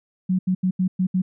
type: tone bursts at uneven times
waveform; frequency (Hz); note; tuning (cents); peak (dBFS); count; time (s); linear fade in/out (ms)
sine; 185; F#3; 0; -17; 6; 0.29-0.39 / 0.47-0.55 / 0.63-0.71 / 0.79-0.88 / 0.99-1.07 / 1.14-1.22; 10
effects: none